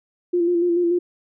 sine tone with vibrato, 347.1 Hz, F4, 11 cents flat, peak -16 dBFS, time 0.33-0.99 s, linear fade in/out 10 ms, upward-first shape square, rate 6.9 Hz, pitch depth 31 cents each way, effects none

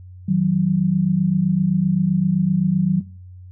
sine tone pair together, 159.65 / 187.4 Hz, D#3 / F#3, +45 / +22 cents, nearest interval minor third, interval 277 cents, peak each -20 / -16 dBFS, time 0.28-3.01 s, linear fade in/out 10 ms, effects noise-tail reverb RT60 0.4 s tail -19 dB re dry + added 91 Hz sine -37 dBFS peak until 3.51 s

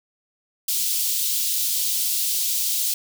white high-pass noise, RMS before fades -23 dBFS, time 0.68-2.94 s, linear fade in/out 5 ms, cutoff 3300 Hz, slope 24 dB/octave, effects none

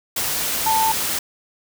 sine tone in noise, 888 Hz, A5, 16 cents sharp, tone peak -16 dBFS, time 0.66-0.92 s, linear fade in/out 5 ms, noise white, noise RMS -23 dBFS, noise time 0.16-1.19 s, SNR +4 dB, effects none

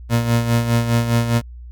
30% pulse tone with tremolo, 117.4 Hz, A#2, 13 cents sharp, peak -10 dBFS, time 0.09-1.42 s, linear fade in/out 50 ms, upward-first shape sine, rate 4.9 Hz, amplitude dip 60%, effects added 60 Hz sine -33 dBFS peak until 1.71 s

